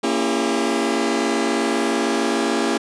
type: chord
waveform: sawtooth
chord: A# diminished seventh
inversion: none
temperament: just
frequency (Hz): 233.1 / 279.7 / 335.6 / 402.8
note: A#3 / C#4 / E4 / G4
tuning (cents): 0 / +16 / +31 / +47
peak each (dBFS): -20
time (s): 0.03-2.78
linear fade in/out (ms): 10
effects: resampled to 22050 Hz